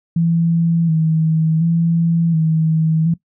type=tone with vibrato; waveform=sine; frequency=163.3 Hz; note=E3; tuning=16 cents flat; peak=-12 dBFS; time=0.16-3.14 s; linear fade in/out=5 ms; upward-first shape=square; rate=0.69 Hz; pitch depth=40 cents each way; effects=noise-tail reverb RT60 0.1 s tail -19 dB re dry